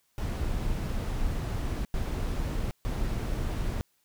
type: noise bursts at uneven times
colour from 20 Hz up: brown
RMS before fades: -30 dBFS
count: 3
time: 0.18-1.85 / 1.94-2.71 / 2.85-3.81 s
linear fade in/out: 0 ms
effects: white hiss -71 dBFS RMS until 4.04 s